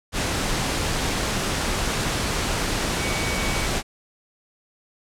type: tone in noise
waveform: sine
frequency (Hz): 2256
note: C#7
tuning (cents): +30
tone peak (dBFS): -31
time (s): 2.97-3.68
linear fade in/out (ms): 50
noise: pink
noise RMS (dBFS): -24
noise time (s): 0.12-3.83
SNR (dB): -10
effects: low-pass 9000 Hz 12 dB/octave